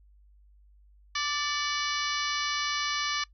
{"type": "harmonic tone with a mistuned harmonic", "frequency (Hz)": 587.3, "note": "D5", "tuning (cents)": 0, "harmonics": [2, 3, 4, 5, 6, 7, 8, 9, 10], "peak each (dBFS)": [-33, -35, -36, -37, -38, -38, -39, -40, -40], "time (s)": [1.15, 3.24], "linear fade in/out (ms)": 5, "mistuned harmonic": 4, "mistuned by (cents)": -44, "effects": ["noise-tail reverb RT60 0.1 s tail -21 dB re dry", "added 50 Hz sine -55 dBFS peak until 3.33 s"]}